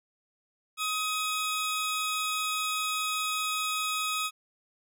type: tone pair together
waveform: 20% pulse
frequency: 1261 / 3371 Hz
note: D#6 / G#7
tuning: +23 / +25 cents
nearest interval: octave + perfect fourth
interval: 1702 cents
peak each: -24 / -30 dBFS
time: 0.77-4.31 s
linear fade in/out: 50 ms
effects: none